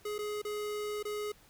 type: tone with dropouts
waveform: square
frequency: 419 Hz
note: G#4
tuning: 15 cents sharp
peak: -35 dBFS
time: 0.05-1.32 s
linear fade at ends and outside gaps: 5 ms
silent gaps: 0.182-0.188 / 0.418-0.449 / 1.028-1.051 s
effects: pink hiss -61 dBFS RMS until 1.49 s